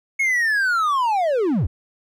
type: linear sweep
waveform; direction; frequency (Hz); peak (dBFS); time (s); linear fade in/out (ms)
triangle; down; 2200 to 58.27; -15; 0.19-1.67; 10
effects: none